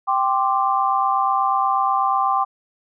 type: chord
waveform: sine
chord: G suspended fourth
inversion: none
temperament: equal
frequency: 784 / 1046.5 / 1174.7 Hz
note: G5 / C6 / D6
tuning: 0 / 0 / 0 cents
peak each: -20 / -21 / -21 dBFS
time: 0.07-2.45 s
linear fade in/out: 20 ms
effects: none